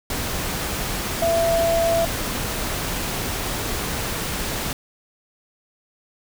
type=tone in noise; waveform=sine; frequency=669 Hz; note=E5; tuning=25 cents sharp; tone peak=-17 dBFS; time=1.22-2.05 s; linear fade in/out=2 ms; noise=pink; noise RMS=-26 dBFS; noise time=0.1-4.73 s; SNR=+6 dB; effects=none